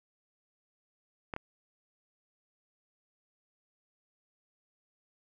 clicks, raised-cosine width 0.5 ms, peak -21 dBFS, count 2, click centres 1.338 / 1.364 s, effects none

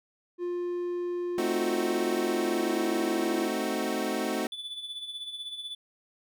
triangle tone with pitch glide, 352.4 to 337.1 Hz, F4 to E4, +16 to +39 cents, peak -27 dBFS, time 0.38-3.5 s, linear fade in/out 50 ms, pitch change -77 cents, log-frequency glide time 2.22-2.84 s
25% pulse chord, A diminished seventh, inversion none, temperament equal, 220 / 261.6 / 311.1 / 370 Hz, A3 / C4 / Eb4 / Gb4, 0 / 0 / 0 / 0 cents, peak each -30 dBFS, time 1.38-4.47 s, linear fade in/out 2 ms
triangle tone with tremolo, 3472 Hz, A7, 24 cents flat, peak -32 dBFS, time 4.52-5.75 s, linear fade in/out 2 ms, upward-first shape sine, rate 16 Hz, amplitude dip 60%
effects none

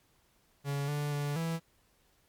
45% pulse tone with pitch steps, 141.3 / 146.4 / 144.8 / 164.8 Hz, C#3 / D3 / D3 / E3, +34 / -5 / -24 / 0 cents, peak -31 dBFS, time 0.64-1.6 s, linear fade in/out 50 ms, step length 240 ms, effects pink hiss -69 dBFS RMS until 2.28 s + MP3 96 kbps

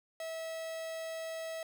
45% pulse tone, 649 Hz, E5, 27 cents flat, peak -38 dBFS, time 0.2-1.63 s, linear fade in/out 2 ms, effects none

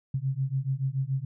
sine beating tone pair, 130.81 / 137.81 Hz, C3 / C#3, 0 / -10 cents, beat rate 7 Hz, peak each -29 dBFS, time 0.14-1.25 s, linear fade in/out 5 ms, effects none

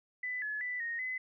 sine tone with pitch steps, 1997 / 1708 / 1985 / 1861 / 2025 Hz, B6 / G#6 / B6 / A#6 / B6, +19 / +48 / +8 / -3 / +43 cents, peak -34 dBFS, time 0.23-1.18 s, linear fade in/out 5 ms, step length 190 ms, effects none

